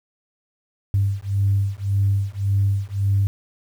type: beating tone pair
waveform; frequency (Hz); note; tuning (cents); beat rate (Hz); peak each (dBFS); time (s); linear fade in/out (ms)
sine; 98.3 / 100.1; G2 / G2; +5 / +37; 1.8; -20; 0.94-3.27; 0
effects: tanh soft clip ceiling -10 dBFS + 8-bit